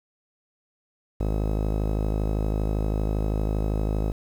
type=tone with low-pass filter; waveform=sawtooth; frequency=52.6 Hz; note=G#1; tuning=23 cents sharp; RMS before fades=-25 dBFS; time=1.2-4.12 s; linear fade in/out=5 ms; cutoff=570 Hz; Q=1.3; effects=8-bit